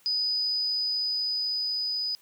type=tone with level ramp; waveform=sine; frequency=4978 Hz; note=D#8; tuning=in tune; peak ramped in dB=-24 to -27 dBFS; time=0.06-2.15 s; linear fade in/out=0 ms; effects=white hiss -60 dBFS RMS until 2.21 s + high-pass 60 Hz 12 dB/octave